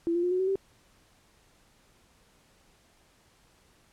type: tone with pitch steps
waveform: sine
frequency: 337 / 346.7 / 356.6 / 366.9 / 377.4 / 388.2 Hz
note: E4 / F4 / F4 / F#4 / F#4 / G4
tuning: +38 / -13 / +36 / -15 / +34 / -17 cents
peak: -24 dBFS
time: 0.07-0.556 s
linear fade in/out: 0 ms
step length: 81 ms
effects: pink hiss -63 dBFS RMS until 3.92 s + low-pass 11000 Hz 12 dB/octave